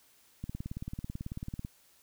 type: click train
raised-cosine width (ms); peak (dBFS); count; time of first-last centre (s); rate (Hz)
5; -25; 23; 0.44-1.649; 18.2
effects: white hiss -64 dBFS RMS until 2.02 s